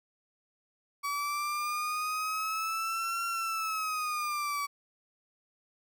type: linear two-way sweep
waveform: 35% pulse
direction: up then down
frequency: 1137 to 1370 to 1137 Hz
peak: -29 dBFS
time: 1.03-4.67 s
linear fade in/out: 20 ms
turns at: 3.26 s
effects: none